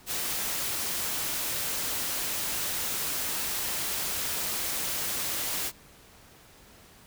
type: noise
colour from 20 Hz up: white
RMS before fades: -31 dBFS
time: 0.06-5.72 s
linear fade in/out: 50 ms
effects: pink hiss -54 dBFS RMS until 7.06 s